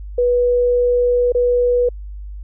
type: tone with dropouts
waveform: sine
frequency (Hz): 489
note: B4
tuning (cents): -17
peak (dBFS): -12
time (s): 0.18-1.89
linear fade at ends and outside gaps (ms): 5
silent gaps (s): 1.322-1.348
effects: added 50 Hz sine -28 dBFS peak until 2.43 s

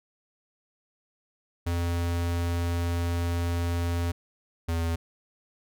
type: tone pair in turn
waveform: square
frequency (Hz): 85.9 / 83.21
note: F2 / E2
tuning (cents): -28 / +17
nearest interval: minor second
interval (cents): 55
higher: first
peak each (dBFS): -26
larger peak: neither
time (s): 1.66-4.12 / 4.68-4.96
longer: first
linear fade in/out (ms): 10
effects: none

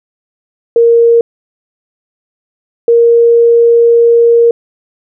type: tone pair in turn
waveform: sine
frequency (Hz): 466.2 / 467.8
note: A#4 / A#4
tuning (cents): 0 / +6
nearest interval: unison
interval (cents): 6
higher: second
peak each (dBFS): -3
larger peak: neither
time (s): 0.76-1.21 / 2.88-4.51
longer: second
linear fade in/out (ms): 2
effects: none

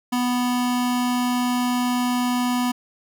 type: tone pair together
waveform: square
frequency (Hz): 246.9 / 987.8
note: B3 / B5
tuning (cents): 0 / 0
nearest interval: 2 octaves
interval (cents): 2400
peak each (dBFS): -21 / -29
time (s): 0.12-2.72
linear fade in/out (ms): 10
effects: none

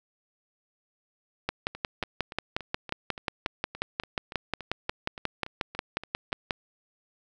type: two click trains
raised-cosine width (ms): 0.3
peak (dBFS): -11 / -23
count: 29 / 17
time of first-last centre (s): 1.49-6.508 / 1.75-6.321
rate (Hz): 5.58 / 3.5
effects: none

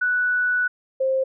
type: tone pair in turn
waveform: sine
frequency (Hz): 1480 / 528.6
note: F#6 / C5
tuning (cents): 0 / +18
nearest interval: octave + tritone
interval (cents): 1782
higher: first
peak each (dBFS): -18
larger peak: neither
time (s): 0.01-0.68 / 1-1.24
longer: first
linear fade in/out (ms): 10
effects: none

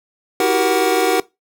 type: tone cluster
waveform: square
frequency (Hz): 323.3 / 371 / 389.9 / 470.5 / 746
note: E4 / F#4 / G4 / A#4 / F#5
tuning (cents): -34 / +5 / -9 / +16 / +14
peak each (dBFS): -23 / -22 / -21 / -20 / -20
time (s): 0.4-1.2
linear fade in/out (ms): 2
effects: noise-tail reverb RT60 0.2 s tail -20 dB re dry

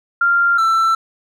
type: tone pair in turn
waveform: sine / triangle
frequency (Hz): 1391 / 1334.9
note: F6 / E6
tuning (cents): -7 / +21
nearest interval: minor second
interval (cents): 72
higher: first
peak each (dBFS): -11 / -10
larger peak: second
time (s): 0.21-0.58 / 0.58-0.95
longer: neither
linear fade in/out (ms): 5
effects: none

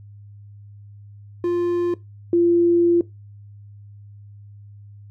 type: tone pair in turn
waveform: triangle / sine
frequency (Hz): 349.2 / 344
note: F4 / F4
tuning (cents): 0 / -26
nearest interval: unison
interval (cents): 26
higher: first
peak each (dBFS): -16 / -13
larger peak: second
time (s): 1.44-1.94 / 2.33-3.01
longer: second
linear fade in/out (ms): 2
effects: noise-tail reverb RT60 0.2 s tail -19 dB re dry + added 102 Hz sine -40 dBFS peak until 5.1 s

